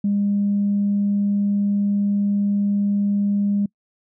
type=tone; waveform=sine; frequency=202.5 Hz; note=G#3; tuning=43 cents flat; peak=-16 dBFS; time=0.04-3.66 s; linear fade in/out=5 ms; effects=noise-tail reverb RT60 0.1 s tail -26 dB re dry + tanh soft clip ceiling -12 dBFS